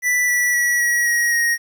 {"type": "tone with pitch steps", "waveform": "square", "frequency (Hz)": [1975.5, 1955.1, 1934.8, 1914.8, 1895, 1875.4], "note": ["B6", "B6", "B6", "A#6", "A#6", "A#6"], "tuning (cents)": [0, -18, -36, 46, 28, 10], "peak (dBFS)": -16, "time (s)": [0.02, 1.58], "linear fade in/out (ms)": 50, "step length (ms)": 260, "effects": ["9-bit"]}